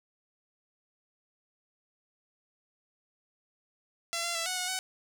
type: tone with pitch steps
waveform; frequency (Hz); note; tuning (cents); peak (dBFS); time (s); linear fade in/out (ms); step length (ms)
5% pulse; 677 / 686 / 666 / 737 / 729 / 749; E5 / F5 / E5 / F#5 / F#5 / F#5; +46 / -31 / +18 / -7 / -26 / +21; -19; 4.13-4.79; 0; 110
effects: none